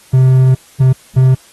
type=tone bursts at uneven times; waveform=triangle; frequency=130 Hz; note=C3; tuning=11 cents flat; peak=-3 dBFS; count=3; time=0.13-0.55 / 0.8-0.93 / 1.16-1.35 s; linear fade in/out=10 ms; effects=white hiss -44 dBFS RMS until 1.52 s + AAC 32 kbps